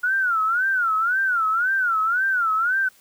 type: tone with vibrato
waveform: sine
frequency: 1422 Hz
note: F6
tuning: 31 cents sharp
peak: -18 dBFS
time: 0.03-2.89 s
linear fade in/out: 10 ms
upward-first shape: sine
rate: 1.9 Hz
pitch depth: 180 cents each way
effects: white hiss -55 dBFS RMS until 3 s